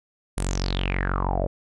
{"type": "tone with low-pass filter sweep", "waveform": "sawtooth", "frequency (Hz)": 46.25, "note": "F#1", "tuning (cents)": 0, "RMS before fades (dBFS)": -25, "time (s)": [0.37, 1.47], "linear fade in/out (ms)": 10, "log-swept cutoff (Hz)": [9900, 550], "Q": 8.2, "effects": []}